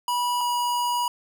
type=tone pair in turn; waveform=square; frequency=975 / 968.8 Hz; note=B5 / B5; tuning=-23 / -34 cents; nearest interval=unison; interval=11 cents; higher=first; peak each=-23 dBFS; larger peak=neither; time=0.08-0.41 / 0.41-1.08 s; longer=second; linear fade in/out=2 ms; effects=none